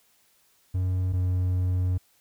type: tone pair in turn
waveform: triangle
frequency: 92.1 / 91.15 Hz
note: F#2 / F#2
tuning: -7 / -25 cents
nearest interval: unison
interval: 18 cents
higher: first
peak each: -21 / -20 dBFS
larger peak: second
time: 0.74-1.13 / 1.13-1.98 s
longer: second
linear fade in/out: 10 ms
effects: white hiss -64 dBFS RMS until 2.2 s